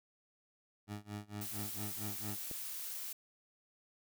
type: tone with tremolo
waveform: 20% pulse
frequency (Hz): 103.83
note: G#2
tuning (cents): 0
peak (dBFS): -35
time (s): 0.87-2.38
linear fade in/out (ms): 50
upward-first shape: sine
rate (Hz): 4.4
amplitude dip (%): 95
type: noise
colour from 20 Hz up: blue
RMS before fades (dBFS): -43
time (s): 1.41-3.13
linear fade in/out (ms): 5
type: click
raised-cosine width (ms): 2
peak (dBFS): -33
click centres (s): 2.513
effects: none